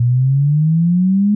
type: exponential sweep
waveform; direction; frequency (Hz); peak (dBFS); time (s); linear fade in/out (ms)
sine; up; 118.1 to 210.6; -10; 0-1.35; 5
effects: none